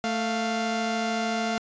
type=tone pair together; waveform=sawtooth; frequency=221.5 / 698 Hz; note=A3 / F5; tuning=+12 / -1 cents; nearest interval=octave + minor sixth; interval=1987 cents; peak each=-24 dBFS; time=0.04-1.58 s; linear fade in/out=0 ms; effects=resampled to 16000 Hz